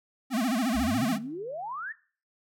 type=tone with vibrato; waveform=square; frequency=239.6 Hz; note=A#3; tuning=48 cents sharp; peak=-25 dBFS; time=0.3-1.19 s; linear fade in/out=50 ms; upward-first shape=sine; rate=14 Hz; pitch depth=210 cents each way
type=exponential sweep; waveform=sine; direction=up; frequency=55.9 to 1897 Hz; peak=-33 dBFS; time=0.74-1.93 s; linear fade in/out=20 ms
type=tone with exponential decay; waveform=triangle; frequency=154.9 Hz; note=D#3; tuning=7 cents flat; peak=-34 dBFS; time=1-1.92 s; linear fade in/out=0 ms; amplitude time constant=200 ms
effects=noise-tail reverb RT60 0.4 s tail -18 dB re dry